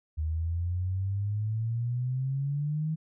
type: exponential sweep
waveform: sine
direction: up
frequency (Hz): 76.7 to 159.6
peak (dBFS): -27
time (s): 0.17-2.96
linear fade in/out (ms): 20
effects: none